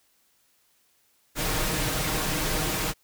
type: noise with comb filter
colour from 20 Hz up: pink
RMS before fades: -27 dBFS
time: 1.35-2.94 s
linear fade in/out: 50 ms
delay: 6.4 ms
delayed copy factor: +0.6
effects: white hiss -66 dBFS RMS until 3.03 s